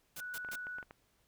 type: noise bursts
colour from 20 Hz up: white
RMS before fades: -45 dBFS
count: 3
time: 0.16-0.558 s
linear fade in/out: 5 ms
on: 46 ms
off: 130 ms
type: tone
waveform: sine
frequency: 1476 Hz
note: F#6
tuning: 5 cents flat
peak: -40 dBFS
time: 0.17-0.84 s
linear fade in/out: 50 ms
type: clicks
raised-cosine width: 0.5 ms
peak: -34 dBFS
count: 7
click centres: 0.448 / 0.488 / 0.533 / 0.669 / 0.785 / 0.828 / 0.909 s
effects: pink hiss -73 dBFS RMS until 1.27 s

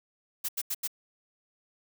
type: noise bursts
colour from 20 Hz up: blue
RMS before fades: -31 dBFS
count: 4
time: 0.44-0.877 s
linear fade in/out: 10 ms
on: 47 ms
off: 83 ms
effects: none

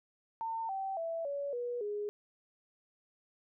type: tone with pitch steps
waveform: sine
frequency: 904 / 773.5 / 661.8 / 566.2 / 484.4 / 414.5 Hz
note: A5 / G5 / E5 / C#5 / B4 / G#4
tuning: +47 / -23 / +7 / +37 / -34 / -3 cents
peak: -34 dBFS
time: 0.41-2.09 s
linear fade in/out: 0 ms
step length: 280 ms
effects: none

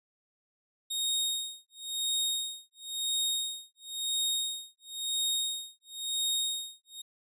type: tone with tremolo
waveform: sawtooth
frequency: 3729 Hz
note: A#7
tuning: in tune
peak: -24 dBFS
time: 0.9-7.02 s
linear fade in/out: 10 ms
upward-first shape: sine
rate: 0.97 Hz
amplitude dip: 100%
effects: resampled to 32000 Hz

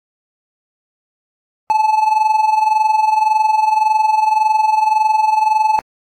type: tone with amplitude modulation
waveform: triangle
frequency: 866 Hz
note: A5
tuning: 28 cents flat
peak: -6 dBFS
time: 1.7-5.79 s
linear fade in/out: 0 ms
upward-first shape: sine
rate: 21.8 Hz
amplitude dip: 70%
effects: AAC 64 kbps

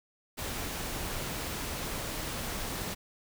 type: noise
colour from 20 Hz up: pink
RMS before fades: -36 dBFS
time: 0.37-2.95 s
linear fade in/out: 20 ms
effects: none

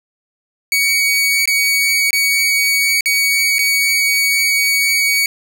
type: tone with dropouts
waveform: sawtooth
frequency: 2249 Hz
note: C#7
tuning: 24 cents sharp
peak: -9 dBFS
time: 0.72-5.26 s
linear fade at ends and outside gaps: 1 ms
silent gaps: 1.456-1.475 / 2.107-2.13 / 3.008-3.058 / 3.584-3.591 s
effects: none

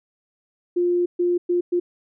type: tone bursts at uneven times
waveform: sine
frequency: 352.1 Hz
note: F4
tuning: 14 cents sharp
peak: -17 dBFS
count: 4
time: 0.76-1.06 / 1.19-1.38 / 1.49-1.61 / 1.72-1.8 s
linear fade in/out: 10 ms
effects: none

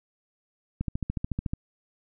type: click train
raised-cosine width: 5 ms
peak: -16 dBFS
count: 11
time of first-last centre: 0.81-1.535 s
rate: 13.8 Hz
effects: none

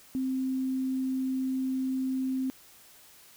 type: tone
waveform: sine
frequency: 261.6 Hz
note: C4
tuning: in tune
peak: -27 dBFS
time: 0.15-2.5 s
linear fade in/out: 0 ms
effects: white hiss -55 dBFS RMS until 3.36 s

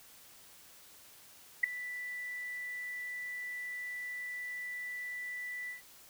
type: tone with ADSR envelope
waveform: sine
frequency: 1975.5 Hz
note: B6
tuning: in tune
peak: -19 dBFS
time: 1.63-5.82 s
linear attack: 10 ms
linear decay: 4 ms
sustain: -19 dB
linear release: 130 ms
effects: white hiss -57 dBFS RMS until 6.09 s

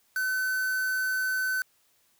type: tone with quantisation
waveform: triangle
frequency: 1518 Hz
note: F#6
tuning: 44 cents sharp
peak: -24 dBFS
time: 0.16-1.62 s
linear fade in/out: 2 ms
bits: 6
effects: white hiss -67 dBFS RMS until 2.19 s

